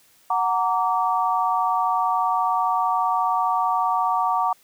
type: chord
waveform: sine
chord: Gb augmented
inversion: none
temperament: just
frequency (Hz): 740 / 925 / 1156.2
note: Gb5 / Bb5 / D6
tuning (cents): 0 / -14 / -27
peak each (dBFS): -23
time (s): 0.3-4.53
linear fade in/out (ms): 5
effects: white hiss -57 dBFS RMS until 4.63 s

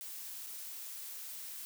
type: noise with dropouts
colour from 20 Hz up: blue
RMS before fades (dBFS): -45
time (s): 0.01-1.65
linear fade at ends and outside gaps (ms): 0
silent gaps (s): 0.465-0.469
effects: none

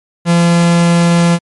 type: tone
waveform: 45% pulse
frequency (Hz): 171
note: F3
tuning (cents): -36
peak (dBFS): -7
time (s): 0.25-1.39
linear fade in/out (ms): 50
effects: MP3 48 kbps

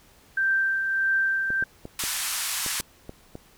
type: tone with tremolo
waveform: sine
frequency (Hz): 1568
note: G6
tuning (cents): 0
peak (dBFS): -19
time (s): 0.37-1.64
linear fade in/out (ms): 5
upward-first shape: triangle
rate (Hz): 1.6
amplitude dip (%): 45
type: clicks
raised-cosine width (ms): 2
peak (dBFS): -23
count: 8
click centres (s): 1.504 / 1.625 / 1.854 / 2.038 / 2.663 / 2.801 / 3.094 / 3.354
type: band-pass noise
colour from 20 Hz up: white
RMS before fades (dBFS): -29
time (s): 1.99-2.81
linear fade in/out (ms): 2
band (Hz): 940 to 12000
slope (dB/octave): 24
effects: pink hiss -56 dBFS RMS until 3.57 s

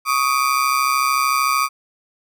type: ring-modulated tone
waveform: 35% pulse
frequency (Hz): 1182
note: D6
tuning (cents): +11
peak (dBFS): -11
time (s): 0.05-1.69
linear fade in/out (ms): 50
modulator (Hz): 66.7
effects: none

